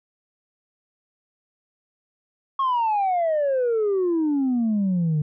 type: exponential sweep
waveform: sine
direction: down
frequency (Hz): 1100 to 146.6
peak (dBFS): -17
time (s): 2.59-5.22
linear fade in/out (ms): 5
effects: tanh soft clip ceiling -17 dBFS